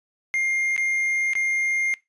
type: tone with dropouts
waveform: triangle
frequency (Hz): 2117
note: C7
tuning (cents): +20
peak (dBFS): -19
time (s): 0.34-1.94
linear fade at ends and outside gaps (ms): 0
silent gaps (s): 0.764-0.778 / 1.334-1.353
effects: noise-tail reverb RT60 0.2 s tail -20 dB re dry + resampled to 24000 Hz